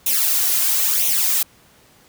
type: noise with flanger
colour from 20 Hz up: blue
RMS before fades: -18 dBFS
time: 0.06-1.43 s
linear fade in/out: 5 ms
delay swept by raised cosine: 0.31 to 2.91 ms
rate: 1 Hz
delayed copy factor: +0.7
effects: pink hiss -52 dBFS RMS until 2.08 s + high-pass 60 Hz 12 dB/octave